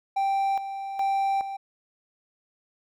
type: tone with tremolo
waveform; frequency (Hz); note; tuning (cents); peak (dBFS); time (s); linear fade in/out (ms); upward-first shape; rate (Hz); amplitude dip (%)
triangle; 784; G5; 0; -20; 0.16-1.57; 10; square; 1.2; 65
effects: none